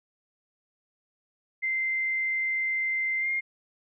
sine tone with pitch glide, 2082 to 2123 Hz, C7 to C7, -9 to +25 cents, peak -25 dBFS, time 1.62-3.41 s, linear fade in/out 20 ms, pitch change +34 cents, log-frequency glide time 3.19-3.29 s, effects none

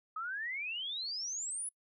sine exponential sweep, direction up, 1244.5 to 10380 Hz, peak -36 dBFS, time 0.16-1.69 s, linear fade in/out 5 ms, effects noise-tail reverb RT60 0.1 s tail -25 dB re dry

